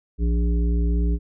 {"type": "harmonic tone with a mistuned harmonic", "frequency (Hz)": 58.5, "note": "A#1", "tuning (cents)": 7, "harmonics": [1, 3, 5, 7], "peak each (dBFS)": [-18, -28, -32, -35], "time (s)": [0.18, 1.19], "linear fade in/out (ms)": 50, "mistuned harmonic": 3, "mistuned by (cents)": -18, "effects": []}